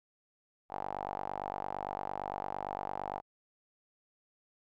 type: tone with band-pass filter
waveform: sawtooth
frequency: 48.8 Hz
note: G1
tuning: 7 cents flat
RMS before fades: -39 dBFS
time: 0.69-3.22 s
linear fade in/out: 50 ms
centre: 810 Hz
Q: 5.4
effects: none